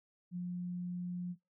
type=tone; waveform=sine; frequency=177.8 Hz; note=F3; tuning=31 cents sharp; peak=-36 dBFS; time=0.31-1.36 s; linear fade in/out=50 ms; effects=noise-tail reverb RT60 0.2 s tail -22 dB re dry